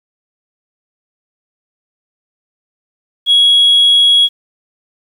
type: tone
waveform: sine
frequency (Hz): 3326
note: G#7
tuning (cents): +2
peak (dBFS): -4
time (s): 3.26-4.29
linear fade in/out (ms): 50
effects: tanh soft clip ceiling -3 dBFS + 7-bit

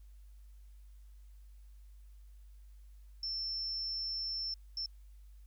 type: tone bursts at uneven times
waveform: sine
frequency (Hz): 5360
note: E8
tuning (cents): +28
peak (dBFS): -35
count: 2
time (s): 3.23-4.54 / 4.77-4.86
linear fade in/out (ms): 2
effects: added 50 Hz sine -52 dBFS peak until 5.46 s + white hiss -75 dBFS RMS until 5.46 s

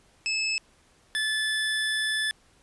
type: tone pair in turn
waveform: 25% pulse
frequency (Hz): 2606 / 1739.3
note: E7 / A6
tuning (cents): -20 / -20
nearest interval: perfect fifth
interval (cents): 700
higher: first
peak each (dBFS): -21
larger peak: neither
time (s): 0.26-0.58 / 1.15-2.31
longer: second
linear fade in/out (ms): 0
effects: pink hiss -61 dBFS RMS until 2.62 s + resampled to 24000 Hz

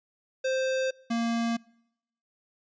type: tone pair in turn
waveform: square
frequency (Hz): 523.3 / 231.9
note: C5 / A#3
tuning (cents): 0 / -9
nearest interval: octave + major second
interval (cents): 1409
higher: first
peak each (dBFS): -26 / -26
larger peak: neither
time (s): 0.44-0.91 / 1.1-1.57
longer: neither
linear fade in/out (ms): 10
effects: noise-tail reverb RT60 0.8 s tail -25 dB re dry + resampled to 16000 Hz

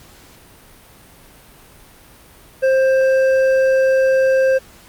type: tone with hard clipping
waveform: sine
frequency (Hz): 528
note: C5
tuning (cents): +16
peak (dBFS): -13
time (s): 2.62-4.59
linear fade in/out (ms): 20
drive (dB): 7
effects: pink hiss -45 dBFS RMS until 4.88 s + Opus 48 kbps

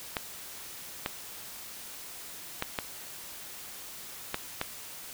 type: clicks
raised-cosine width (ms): 0.3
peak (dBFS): -13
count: 6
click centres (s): 0.168 / 1.061 / 2.624 / 2.788 / 4.344 / 4.614
effects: white hiss -44 dBFS RMS until 5.13 s

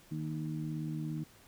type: harmonic tone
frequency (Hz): 77.5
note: D#2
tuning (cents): -6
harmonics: 2 / 3 / 4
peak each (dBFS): -36 / -43 / -41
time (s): 0.11-1.24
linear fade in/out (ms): 10
effects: pink hiss -60 dBFS RMS until 1.47 s

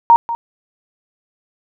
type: tone with echo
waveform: sine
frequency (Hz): 932.3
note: A#5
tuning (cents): 0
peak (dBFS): -4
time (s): 0.1-0.16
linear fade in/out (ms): 0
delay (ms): 190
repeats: 1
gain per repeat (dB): -14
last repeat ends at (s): 0.35
effects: none

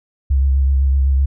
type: tone with vibrato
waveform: sine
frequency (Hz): 67.7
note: C#2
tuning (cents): -40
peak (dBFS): -11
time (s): 0.3-1.26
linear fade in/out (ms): 10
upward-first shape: triangle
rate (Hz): 7.9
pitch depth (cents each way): 44
effects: none

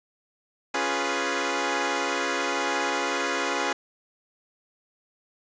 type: chord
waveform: 10% pulse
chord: C# dominant seventh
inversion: none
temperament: equal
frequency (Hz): 277.2 / 349.2 / 415.3 / 493.9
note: C#4 / E#4 / G#4 / B4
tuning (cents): 0 / 0 / 0 / 0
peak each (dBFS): -22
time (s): 0.74-3.73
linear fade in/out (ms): 5
effects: resampled to 16000 Hz + 8-bit

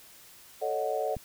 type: chord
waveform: sine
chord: D# half-diminished seventh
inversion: second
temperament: equal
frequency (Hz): 440 / 554.4 / 622.3 / 740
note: A4 / C#5 / D#5 / F#5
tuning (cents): 0 / 0 / 0 / 0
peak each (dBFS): -33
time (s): 0.61-1.16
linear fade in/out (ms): 20
type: click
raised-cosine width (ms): 5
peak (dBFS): -25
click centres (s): 1.167
effects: white hiss -53 dBFS RMS until 1.24 s

